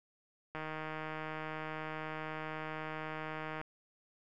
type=click train; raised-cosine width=0.5 ms; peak=-26 dBFS; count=479; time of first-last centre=0.55-3.614 s; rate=156 Hz; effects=none